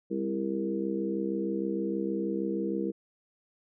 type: harmonic tone with a mistuned harmonic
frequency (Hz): 66.4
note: C2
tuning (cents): +26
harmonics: 3 / 4 / 5 / 6 / 7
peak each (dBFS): -33 / -40 / -32 / -38 / -35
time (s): 0.1-2.92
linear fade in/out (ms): 20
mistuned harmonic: 4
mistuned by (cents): -17
effects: none